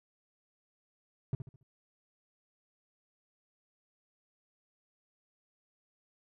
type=tone with echo; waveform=triangle; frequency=131.4 Hz; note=C3; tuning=8 cents sharp; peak=-26 dBFS; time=1.33-1.35 s; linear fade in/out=2 ms; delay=70 ms; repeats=4; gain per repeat=-9 dB; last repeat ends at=1.63 s; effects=none

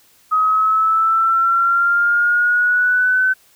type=exponential sweep; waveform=sine; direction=up; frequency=1261 to 1525 Hz; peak=-12 dBFS; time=0.31-3.34 s; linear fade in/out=20 ms; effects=white hiss -53 dBFS RMS until 3.55 s

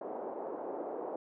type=band-pass noise; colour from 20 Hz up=pink; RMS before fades=-40 dBFS; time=0.01-1.16 s; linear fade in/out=2 ms; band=350 to 800 Hz; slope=24 dB/octave; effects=none

